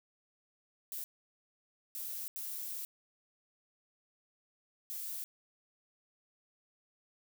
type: noise bursts at uneven times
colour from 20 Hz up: violet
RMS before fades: -41 dBFS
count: 4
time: 0.92-1.04 / 1.95-2.28 / 2.36-2.85 / 4.9-5.24 s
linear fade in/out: 0 ms
effects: none